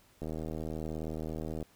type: click train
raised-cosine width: 2 ms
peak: -25 dBFS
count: 112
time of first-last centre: 0.22-1.627 s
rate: 78.9 Hz
effects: pink hiss -64 dBFS RMS until 1.75 s